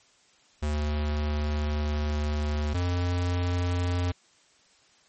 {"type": "tone pair in turn", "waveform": "square", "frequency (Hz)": [74.7, 88.83], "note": ["D2", "F2"], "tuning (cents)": [30, 30], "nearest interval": "minor third", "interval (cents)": 300, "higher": "second", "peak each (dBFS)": [-26, -25], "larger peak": "second", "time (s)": [[0.62, 2.74], [2.74, 4.12]], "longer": "first", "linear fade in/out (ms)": 10, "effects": ["white hiss -61 dBFS RMS until 5.08 s", "MP3 32 kbps"]}